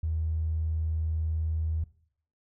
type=tone with tanh clipping; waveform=triangle; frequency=79.7 Hz; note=D#2; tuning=42 cents sharp; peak=-26 dBFS; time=0.03-1.84 s; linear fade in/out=5 ms; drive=2 dB; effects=noise-tail reverb RT60 0.6 s tail -19 dB re dry